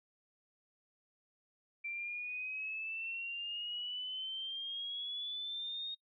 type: exponential sweep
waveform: sine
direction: up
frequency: 2346 to 3727 Hz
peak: -38 dBFS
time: 1.84-5.95 s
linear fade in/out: 10 ms
effects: noise-tail reverb RT60 0.1 s tail -25 dB re dry